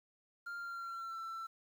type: tone with pitch glide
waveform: triangle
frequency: 1396.9 to 1339.2 Hz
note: F6 to E6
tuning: 0 to +27 cents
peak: -39 dBFS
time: 0.46-1.47 s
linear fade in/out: 10 ms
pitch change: -73 cents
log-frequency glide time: 0.57-1.18 s
effects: 11-bit